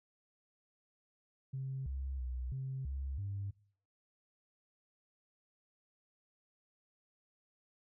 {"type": "tone with pitch steps", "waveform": "sine", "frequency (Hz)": [133.5, 67, 62.7, 132.8, 68, 99.3], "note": ["C3", "C2", "B1", "C3", "C#2", "G2"], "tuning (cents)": [35, 42, 27, 26, -33, 23], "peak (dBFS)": -36, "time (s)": [1.53, 3.51], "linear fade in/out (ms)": 10, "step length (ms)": 330, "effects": ["noise-tail reverb RT60 0.5 s tail -22 dB re dry", "tanh soft clip ceiling -32 dBFS"]}